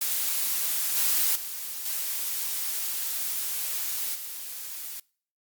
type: noise with level steps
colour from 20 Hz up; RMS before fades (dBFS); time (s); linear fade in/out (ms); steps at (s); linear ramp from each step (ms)
blue; -27 / -24 / -35 / -30 / -37; 0.01-5; 5; 0.96 / 1.35 / 1.85 / 4.14; 10
effects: noise-tail reverb RT60 0.5 s tail -25 dB re dry + Opus 48 kbps